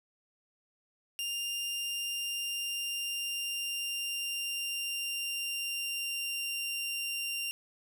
sawtooth tone with pitch glide, 2799 to 2780 Hz, F7 to F7, +3 to -9 cents, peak -30 dBFS, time 1.19-7.51 s, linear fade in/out 0 ms, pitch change -12 cents, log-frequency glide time 1.58-6.6 s, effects none

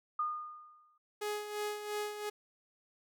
sine tone with exponential decay, 1222 Hz, D#6, 32 cents flat, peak -29 dBFS, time 0.19-0.98 s, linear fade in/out 5 ms, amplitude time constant 170 ms
sawtooth tone with tremolo, 418.3 Hz, G#4, 12 cents sharp, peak -30 dBFS, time 1.21-2.3 s, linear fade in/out 10 ms, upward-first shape sine, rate 2.9 Hz, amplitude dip 60%
effects none

